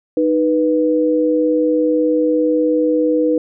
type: tone pair together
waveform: sine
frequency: 309.5 / 491.3 Hz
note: D#4 / B4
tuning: -9 / -9 cents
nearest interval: minor sixth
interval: 800 cents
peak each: -15 dBFS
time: 0.17-3.38 s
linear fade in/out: 2 ms
effects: none